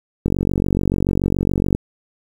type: click train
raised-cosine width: 3 ms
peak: -5 dBFS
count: 71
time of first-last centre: 0.26-1.749 s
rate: 47 Hz
effects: 7-bit